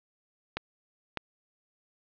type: clicks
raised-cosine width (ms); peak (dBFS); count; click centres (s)
0.3; -15; 2; 0.57 / 1.173
effects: resampled to 11025 Hz + 8-bit